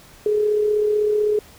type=tone with amplitude modulation; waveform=sine; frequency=421.4 Hz; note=G#4; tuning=25 cents sharp; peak=-14 dBFS; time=0.26-1.39 s; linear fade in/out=2 ms; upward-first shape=sine; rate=35.9 Hz; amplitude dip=40%; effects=pink hiss -47 dBFS RMS until 1.58 s